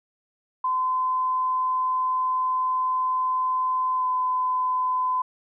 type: tone with pitch glide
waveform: sine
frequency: 1024 to 1015.2 Hz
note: C6 to B5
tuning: -38 to +47 cents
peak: -21 dBFS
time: 0.64-5.22 s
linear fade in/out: 5 ms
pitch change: -15 cents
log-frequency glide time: 3.96-4.05 s
effects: none